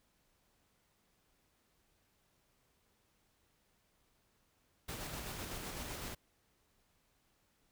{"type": "noise with tremolo", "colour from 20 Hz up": "pink", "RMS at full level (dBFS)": -43, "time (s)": [4.88, 6.15], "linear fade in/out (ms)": 10, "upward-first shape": "square", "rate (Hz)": 7.9, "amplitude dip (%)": 25, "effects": ["pink hiss -75 dBFS RMS until 7.71 s"]}